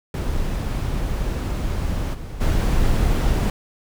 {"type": "noise with level steps", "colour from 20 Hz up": "brown", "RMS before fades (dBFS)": [-23, -32, -18], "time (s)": [0.14, 3.5], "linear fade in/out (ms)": 2, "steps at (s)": [2.13, 2.4], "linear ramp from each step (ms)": 20, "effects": []}